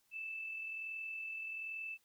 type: tone with amplitude modulation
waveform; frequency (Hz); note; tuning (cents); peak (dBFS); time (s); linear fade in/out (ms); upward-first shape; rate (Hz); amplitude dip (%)
sine; 2637; E7; 0; -39; 0.11-1.98; 50; sine; 41.2; 35
effects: white hiss -75 dBFS RMS until 2.04 s